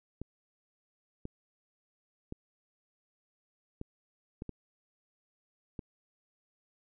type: clicks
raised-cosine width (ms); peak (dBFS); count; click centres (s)
3; -26; 7; 0.216 / 1.254 / 2.324 / 3.814 / 4.421 / 4.493 / 5.792
effects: none